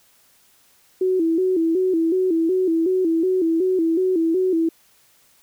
sine tone with vibrato, 349.2 Hz, F4, in tune, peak -16 dBFS, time 1.01-4.69 s, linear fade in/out 5 ms, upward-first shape square, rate 2.7 Hz, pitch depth 110 cents each way, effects white hiss -57 dBFS RMS until 5.42 s

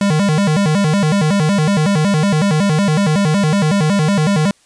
square tone with vibrato, 175.7 Hz, F3, 11 cents sharp, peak -12 dBFS, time 0.01-4.51 s, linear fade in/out 2 ms, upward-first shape square, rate 5.4 Hz, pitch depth 230 cents each way, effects white hiss -53 dBFS RMS until 4.65 s + resampled to 22050 Hz

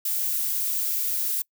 violet noise, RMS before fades -26 dBFS, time 0.05-1.42 s, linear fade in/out 5 ms, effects noise-tail reverb RT60 0.1 s tail -25 dB re dry

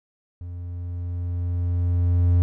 triangle tone with level ramp, 87.7 Hz, F2, 8 cents sharp, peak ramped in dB -30 to -12 dBFS, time 0.41-2.42 s, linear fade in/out 0 ms, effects none

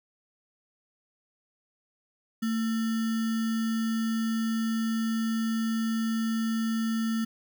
sine tone with sample-and-hold, 225 Hz, A3, 39 cents sharp, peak -25 dBFS, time 2.42-7.25 s, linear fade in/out 10 ms, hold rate 1575 Hz, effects none

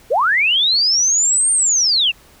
sine linear two-way sweep, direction up then down, 403.8 to 8880 to 2581 Hz, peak -12 dBFS, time 0.1-2.12 s, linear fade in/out 20 ms, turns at 1.52 s, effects pink hiss -48 dBFS RMS until 2.4 s

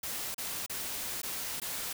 white noise with dropouts, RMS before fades -37 dBFS, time 0.03-1.93 s, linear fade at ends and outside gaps 5 ms, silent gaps 0.345-0.38 / 0.663-0.696 / 1.218-1.231 / 1.6-1.617 s, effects none

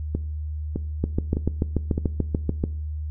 two click trains, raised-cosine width 3 ms, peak -12 / -9 dBFS, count 4 / 12, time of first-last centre 0.15-1.979 / 1.04-2.639 s, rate 1.64 / 6.88 Hz, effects noise-tail reverb RT60 0.5 s tail -19 dB re dry + added 76 Hz sine -27 dBFS peak until 3.1 s

